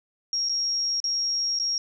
sine tone with dropouts, 5588 Hz, F8, in tune, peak -23 dBFS, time 0.33-1.78 s, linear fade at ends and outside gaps 1 ms, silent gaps 0.488-0.494 / 1.002-1.041 / 1.589-1.598 s, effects none

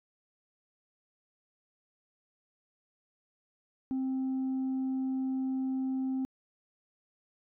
sine tone, 262.8 Hz, C4, 8 cents sharp, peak -27 dBFS, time 3.91-6.25 s, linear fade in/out 0 ms, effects tanh soft clip ceiling -28 dBFS

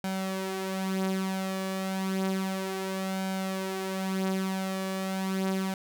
sawtooth tone with flanger, 190.5 Hz, G3, 49 cents flat, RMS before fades -31 dBFS, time 0.04-5.74 s, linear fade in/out 2 ms, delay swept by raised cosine 1.3 to 7 ms, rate 0.31 Hz, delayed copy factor +0.55, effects none

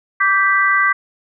sine chord, G major, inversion second, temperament equal with one note detuned, 1164.5 / 1568 / 1975.5 Hz, D6 / G6 / B6, -15 / 0 / 0 cents, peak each -16 dBFS, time 0.2-0.93 s, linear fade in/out 10 ms, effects none

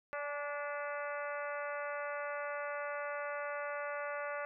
harmonic tone with a mistuned harmonic, 290.2 Hz, D4, 21 cents flat, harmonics 2 / 3 / 4 / 5 / 6 / 7 / 8 / 9, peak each -40 / -48 / -44 / -44 / -49 / -48 / -56 / -54 dBFS, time 0.13-4.45 s, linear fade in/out 0 ms, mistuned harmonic 3, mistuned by -27 cents, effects none

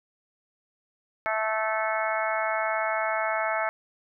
harmonic tone, 218.6 Hz, A3, 11 cents flat, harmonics 3 / 4 / 5 / 6 / 7 / 8 / 9 / 10, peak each -29 / -31 / -39 / -31 / -35 / -35 / -43 / -33 dBFS, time 1.26-3.69 s, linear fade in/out 0 ms, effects none

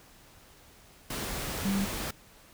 sine tone in noise, 196.8 Hz, G3, 7 cents sharp, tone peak -26 dBFS, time 1.65-1.85 s, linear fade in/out 5 ms, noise pink, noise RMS -35 dBFS, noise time 1.1-2.11 s, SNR +6 dB, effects pink hiss -56 dBFS RMS until 2.53 s

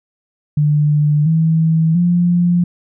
sine tone with pitch steps, 148.8 / 161.33 / 174.92 Hz, D3 / E3 / F3, +23 / -37 / +3 cents, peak -10 dBFS, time 0.57-2.64 s, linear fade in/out 5 ms, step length 690 ms, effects none

